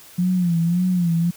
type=tone with vibrato; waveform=sine; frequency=174.9 Hz; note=F3; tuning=3 cents sharp; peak=-16 dBFS; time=0.18-1.31 s; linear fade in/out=10 ms; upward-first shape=sine; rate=1.8 Hz; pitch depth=89 cents each way; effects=white hiss -45 dBFS RMS until 1.36 s